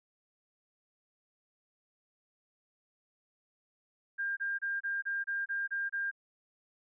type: tone bursts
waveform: sine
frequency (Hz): 1601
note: G6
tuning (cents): +36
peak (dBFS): -31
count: 9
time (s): 4.18-6.114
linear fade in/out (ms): 20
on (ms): 190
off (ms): 28
effects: none